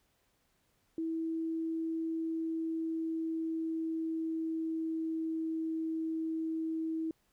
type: tone with pitch glide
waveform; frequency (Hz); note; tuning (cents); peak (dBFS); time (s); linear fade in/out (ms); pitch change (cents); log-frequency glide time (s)
sine; 325.3 to 321.9; E4 to E4; -23 to -41; -32; 0.98-7.11; 2; -18; 2.15-5.71
effects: pink hiss -74 dBFS RMS until 7.32 s